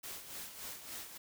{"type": "noise with tremolo", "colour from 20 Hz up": "white", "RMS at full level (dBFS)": -44, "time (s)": [0.03, 1.18], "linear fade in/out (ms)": 10, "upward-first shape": "sine", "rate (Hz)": 3.5, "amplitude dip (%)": 60, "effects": []}